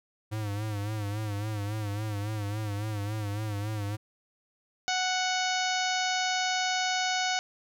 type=tone with vibrato; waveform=square; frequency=104.8 Hz; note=G#2; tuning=16 cents sharp; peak=-31 dBFS; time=0.31-3.97 s; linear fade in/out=20 ms; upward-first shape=sine; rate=3.6 Hz; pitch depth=72 cents each way
type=harmonic tone; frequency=740 Hz; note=F#5; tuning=in tune; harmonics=1 / 2 / 3 / 4 / 5 / 6 / 7 / 8 / 9; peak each=-30 / -33 / -35 / -36 / -37 / -38 / -38 / -39 / -40 dBFS; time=4.88-7.39 s; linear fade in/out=0 ms
effects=none